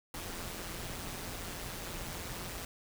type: noise with amplitude modulation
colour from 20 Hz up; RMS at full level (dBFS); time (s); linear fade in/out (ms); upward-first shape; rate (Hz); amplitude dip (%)
pink; -39; 0.14-2.65; 2; sine; 175; 55
effects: none